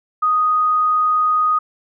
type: tone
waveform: sine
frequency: 1244.5 Hz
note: D#6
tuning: in tune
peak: -13 dBFS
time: 0.22-1.59 s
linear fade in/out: 10 ms
effects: none